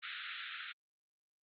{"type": "band-pass noise", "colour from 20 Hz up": "pink", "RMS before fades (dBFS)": -45, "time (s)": [0.02, 0.73], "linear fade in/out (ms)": 20, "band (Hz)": [1300, 3900], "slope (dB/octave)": 96, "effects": ["Opus 48 kbps"]}